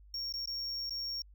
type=tone with dropouts; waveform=triangle; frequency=5530 Hz; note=F8; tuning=18 cents flat; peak=-34 dBFS; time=0.14-1.22 s; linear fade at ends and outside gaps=2 ms; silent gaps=0.325-0.338 / 0.458-0.474 / 0.896-0.906 s; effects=added 50 Hz sine -54 dBFS peak until 1.34 s

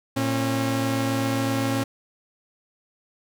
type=tone pair together; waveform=sawtooth; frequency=114.07 / 271.3 Hz; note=A#2 / C#4; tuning=-37 / -37 cents; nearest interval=octave + minor third; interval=1500 cents; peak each=-22 / -20 dBFS; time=0.16-1.84 s; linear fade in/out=10 ms; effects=none

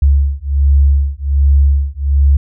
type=beating tone pair; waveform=sine; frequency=69.3 / 70.6 Hz; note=C#2 / C#2; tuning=0 / +32 cents; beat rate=1.3 Hz; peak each=-11 dBFS; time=0.02-2.37 s; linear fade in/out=5 ms; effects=none

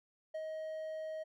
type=tone with ADSR envelope; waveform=triangle; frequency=630 Hz; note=D#5; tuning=21 cents sharp; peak=-35 dBFS; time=0.34-1.24 s; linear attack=10 ms; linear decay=55 ms; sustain=-2 dB; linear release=17 ms; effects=none

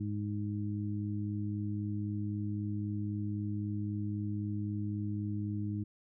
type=harmonic tone; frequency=103.83 Hz; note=G#2; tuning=in tune; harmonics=1 / 2 / 3; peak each=-35 / -38 / -40 dBFS; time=0-5.84 s; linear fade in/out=10 ms; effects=none

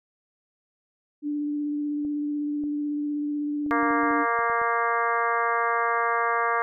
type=tone with vibrato; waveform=sine; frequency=294 Hz; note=D4; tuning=2 cents sharp; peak=-25 dBFS; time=1.22-4.26 s; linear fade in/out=50 ms; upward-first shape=sine; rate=16 Hz; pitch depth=13 cents each way
type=clicks; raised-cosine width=2 ms; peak=-31 dBFS; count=10; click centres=2.05 / 2.638 / 3.663 / 3.83 / 3.908 / 4.034 / 4.11 / 4.39 / 4.499 / 4.616 s
type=harmonic tone; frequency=233.1 Hz; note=A#3; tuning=in tune; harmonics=2 / 3 / 4 / 5 / 6 / 7 / 8 / 9; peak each=-30 / -30 / -30 / -25 / -33 / -30 / -36 / -36 dBFS; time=3.71-6.62 s; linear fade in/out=0 ms
effects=none

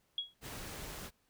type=tone with exponential decay; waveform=sine; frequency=3322 Hz; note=G#7; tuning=in tune; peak=-30 dBFS; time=0.18-0.34 s; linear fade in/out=2 ms; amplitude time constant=34 ms
type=noise; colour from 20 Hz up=pink; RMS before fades=-45 dBFS; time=0.41-1.11 s; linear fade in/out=50 ms
effects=pink hiss -75 dBFS RMS until 1.29 s

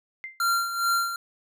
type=tone with exponential decay; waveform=sine; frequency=2087 Hz; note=C7; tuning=5 cents flat; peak=-30 dBFS; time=0.24-0.44 s; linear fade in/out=0 ms; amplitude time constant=42 ms
type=tone with tremolo; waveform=square; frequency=1379 Hz; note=F6; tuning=22 cents flat; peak=-21 dBFS; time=0.4-1.16 s; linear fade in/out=2 ms; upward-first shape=sine; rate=2.4 Hz; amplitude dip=65%
effects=none

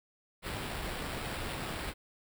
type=noise with sample-and-hold; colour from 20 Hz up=pink; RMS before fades=-38 dBFS; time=0.42-1.94 s; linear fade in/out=50 ms; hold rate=6300 Hz; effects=none

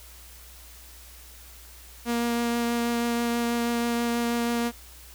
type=tone with vibrato; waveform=sawtooth; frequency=236 Hz; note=A#3; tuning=22 cents sharp; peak=-20 dBFS; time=2.05-4.72 s; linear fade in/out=50 ms; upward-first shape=triangle; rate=6.2 Hz; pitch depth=11 cents each way; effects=added 60 Hz sine -48 dBFS peak until 5.14 s + white hiss -49 dBFS RMS until 5.14 s

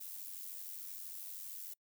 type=noise with amplitude modulation; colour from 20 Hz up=violet; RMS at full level=-44 dBFS; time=0-1.74 s; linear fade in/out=10 ms; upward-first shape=sine; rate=93 Hz; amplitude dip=55%; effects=noise-tail reverb RT60 0.1 s tail -26 dB re dry

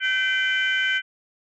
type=tone cluster; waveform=sine; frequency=1542 / 2040 / 2361 / 3042 Hz; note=G6 / C7 / D7 / F#7; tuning=-29 / -44 / +9 / +47 cents; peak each=-21 / -28 / -28 / -26 dBFS; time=0-1.02 s; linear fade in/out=50 ms; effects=tanh soft clip ceiling -13 dBFS

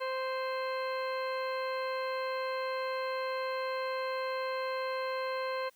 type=harmonic tone; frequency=522 Hz; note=C5; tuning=4 cents flat; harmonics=1 / 2 / 3 / 4 / 5 / 6 / 8; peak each=-34 / -37 / -43 / -45 / -47 / -52 / -48 dBFS; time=0-5.7 s; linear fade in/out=20 ms; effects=white hiss -67 dBFS RMS until 5.75 s

